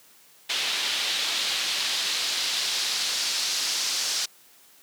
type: noise with band-pass filter sweep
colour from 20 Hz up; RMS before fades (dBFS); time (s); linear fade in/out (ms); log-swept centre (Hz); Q
pink; -27; 0.49-4.26; 10; 3400 to 5200; 1.7
effects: white hiss -55 dBFS RMS until 4.82 s + high-pass 150 Hz 12 dB/octave